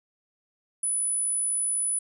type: tone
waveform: sine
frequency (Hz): 9956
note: D#9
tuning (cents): 0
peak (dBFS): -24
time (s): 0.83-1.99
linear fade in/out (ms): 5
effects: none